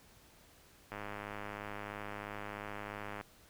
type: click train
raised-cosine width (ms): 0.5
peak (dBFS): -27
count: 237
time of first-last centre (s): 0.92-3.211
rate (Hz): 103
effects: pink hiss -62 dBFS RMS until 3.49 s